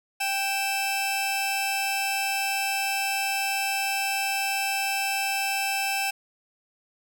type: tone pair together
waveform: sawtooth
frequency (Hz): 784 / 2637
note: G5 / E7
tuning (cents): 0 / 0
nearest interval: octave + major sixth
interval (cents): 2100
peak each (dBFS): -24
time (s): 0.2-6.11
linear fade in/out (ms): 10
effects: none